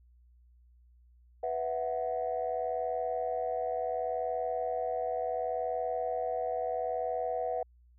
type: chord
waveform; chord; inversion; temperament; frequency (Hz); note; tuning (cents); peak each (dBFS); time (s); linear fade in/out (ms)
sine; B suspended fourth; none; equal; 493.9 / 659.3 / 740; B4 / E5 / F#5; 0 / 0 / 0; -34; 1.43-7.63; 5
effects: tanh soft clip ceiling -22 dBFS + added 60 Hz sine -58 dBFS peak until 7.98 s